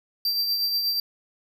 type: tone with tremolo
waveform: square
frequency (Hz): 4699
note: D8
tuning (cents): 0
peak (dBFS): -21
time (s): 0.25-1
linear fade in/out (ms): 2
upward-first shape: triangle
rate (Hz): 8.3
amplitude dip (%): 45
effects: none